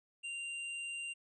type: tone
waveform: square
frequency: 2779 Hz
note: F7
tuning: 9 cents flat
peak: -40 dBFS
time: 0.23-1.14 s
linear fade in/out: 20 ms
effects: resampled to 22050 Hz